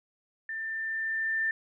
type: tone with level ramp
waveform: sine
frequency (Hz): 1787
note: A6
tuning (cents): +26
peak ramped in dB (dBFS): -33 to -25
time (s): 0.49-1.51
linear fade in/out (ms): 2
effects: none